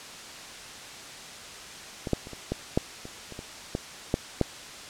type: clicks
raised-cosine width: 2 ms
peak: -18 / -9 / -27 / -26 / -14 / -8 / -26 / -27 / -24 / -14 / -9 / -8 dBFS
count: 12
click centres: 2.072 / 2.133 / 2.271 / 2.333 / 2.52 / 2.775 / 3.054 / 3.323 / 3.391 / 3.751 / 4.141 / 4.413 s
effects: white hiss -42 dBFS RMS until 4.89 s + low-pass 7000 Hz 12 dB/octave